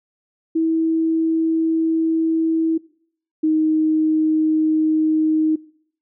sine tone pair in turn, 324 / 313 Hz, E4 / D#4, -30 / +10 cents, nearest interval minor second, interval 60 cents, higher first, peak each -15 / -14 dBFS, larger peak second, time 0.55-2.78 / 3.43-5.56 s, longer first, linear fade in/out 10 ms, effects noise-tail reverb RT60 0.6 s tail -22 dB re dry

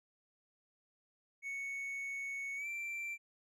triangle tone with pitch glide, 2217 to 2349 Hz, C#7 to D7, 0 to 0 cents, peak -37 dBFS, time 1.42-3.18 s, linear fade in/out 50 ms, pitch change +100 cents, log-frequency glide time 2.56-2.67 s, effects none

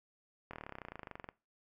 slowing click train, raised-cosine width 0.5 ms, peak -29 dBFS, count 24, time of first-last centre 0.51-1.289 s, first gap 24 ms, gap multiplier 1.03, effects noise-tail reverb RT60 0.3 s tail -21 dB re dry

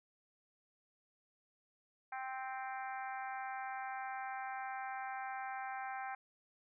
harmonic tone, 261.6 Hz, C4, in tune, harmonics 3 / 4 / 5 / 6 / 7 / 8 / 9, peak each -42 / -50 / -51 / -48 / -54 / -54 / -56 dBFS, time 2.12-6.15 s, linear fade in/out 5 ms, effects none

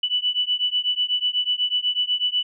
sine beating tone pair, 2966 / 2974.1 Hz, F#7 / F#7, +4 / +8 cents, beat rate 8.1 Hz, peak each -23 dBFS, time 0.03-2.43 s, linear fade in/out 5 ms, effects none

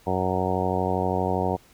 harmonic tone, 92.5 Hz, F#2, in tune, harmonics 1 / 2 / 3 / 4 / 5 / 6 / 7 / 8 / 9 / 10, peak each -30 / -30 / -33 / -31 / -30 / -32 / -33 / -29 / -35 / -32 dBFS, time 0.06-1.57 s, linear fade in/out 20 ms, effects pink hiss -56 dBFS RMS until 1.73 s

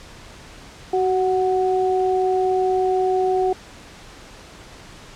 sine tone pair together, 375.4 / 740 Hz, F#4 / F#5, +25 / 0 cents, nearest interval octave, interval 1175 cents, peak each -18 / -21 dBFS, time 0.93-3.53 s, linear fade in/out 5 ms, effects pink hiss -42 dBFS RMS until 5.15 s + low-pass 7000 Hz 12 dB/octave

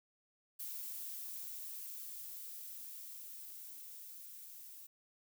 violet noise with level ramp, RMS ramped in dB -44 to -53 dBFS, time 0.59-4.87 s, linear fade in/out 10 ms, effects none

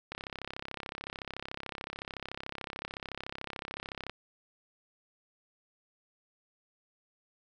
click train, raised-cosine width 0.3 ms, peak -22 dBFS, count 135, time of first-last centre 0.12-4.096 s, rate 33.7 Hz, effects none

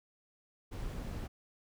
brown noise, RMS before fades -40 dBFS, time 0.71-1.28 s, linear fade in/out 20 ms, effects none

